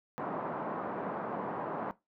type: band-pass noise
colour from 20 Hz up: white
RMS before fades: -37 dBFS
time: 0.18-1.91 s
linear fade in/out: 0 ms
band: 150 to 1100 Hz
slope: 24 dB/octave
effects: noise-tail reverb RT60 0.2 s tail -18 dB re dry